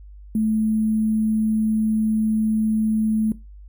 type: tone with sample-and-hold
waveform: sine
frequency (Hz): 217.6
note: A3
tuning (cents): -19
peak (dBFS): -17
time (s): 0.35-3.32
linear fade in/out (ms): 2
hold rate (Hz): 11025
effects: noise-tail reverb RT60 0.2 s tail -17 dB re dry + added 50 Hz sine -39 dBFS peak until 3.68 s